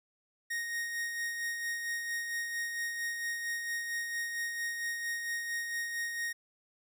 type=tone with tremolo; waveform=45% pulse; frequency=1864.7 Hz; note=A#6; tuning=in tune; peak=-32 dBFS; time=0.5-6.33 s; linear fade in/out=10 ms; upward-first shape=sine; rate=4.4 Hz; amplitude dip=40%; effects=none